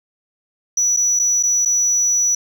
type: tone with dropouts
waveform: sine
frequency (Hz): 5900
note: F#8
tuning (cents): -6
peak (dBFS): -12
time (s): 0.77-2.35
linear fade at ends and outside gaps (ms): 5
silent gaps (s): 0.965-0.97 / 1.192-1.196 / 1.428-1.434 / 1.651-1.657
effects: tanh soft clip ceiling -11 dBFS + 8-bit